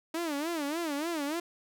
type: tone with vibrato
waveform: sawtooth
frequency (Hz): 311.1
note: D#4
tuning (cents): 0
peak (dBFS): -27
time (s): 0.14-1.4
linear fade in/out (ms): 5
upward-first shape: sine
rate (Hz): 3.4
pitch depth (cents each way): 180
effects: none